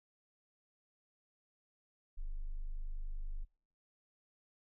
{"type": "tone", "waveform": "sine", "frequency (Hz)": 25.2, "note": "G0", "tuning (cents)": 49, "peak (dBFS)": -35, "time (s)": [2.17, 3.45], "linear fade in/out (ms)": 20, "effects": ["noise-tail reverb RT60 0.5 s tail -26 dB re dry", "tanh soft clip ceiling -34 dBFS"]}